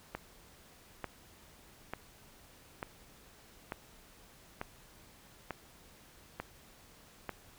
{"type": "click train", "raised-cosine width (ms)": 0.5, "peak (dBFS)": -22, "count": 9, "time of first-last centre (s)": [0.15, 7.293], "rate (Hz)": 1.12, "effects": ["pink hiss -59 dBFS RMS until 7.58 s"]}